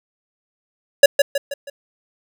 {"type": "tone with echo", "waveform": "square", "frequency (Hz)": 563, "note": "C#5", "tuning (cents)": 27, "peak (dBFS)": -3, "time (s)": [1.03, 1.06], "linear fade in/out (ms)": 5, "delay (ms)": 160, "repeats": 4, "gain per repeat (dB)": -7, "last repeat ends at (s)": 1.7, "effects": []}